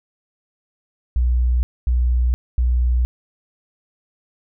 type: tone bursts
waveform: sine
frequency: 61.2 Hz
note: B1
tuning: 15 cents flat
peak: -14 dBFS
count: 3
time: 1.16-3.05 s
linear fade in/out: 0 ms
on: 470 ms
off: 240 ms
effects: none